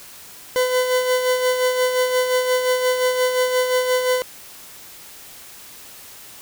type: tone with tremolo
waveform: 40% pulse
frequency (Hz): 505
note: B4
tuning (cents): +39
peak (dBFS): -14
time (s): 0.56-4.22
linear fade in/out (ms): 0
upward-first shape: sine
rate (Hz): 5.7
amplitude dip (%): 50
effects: white hiss -41 dBFS RMS until 6.41 s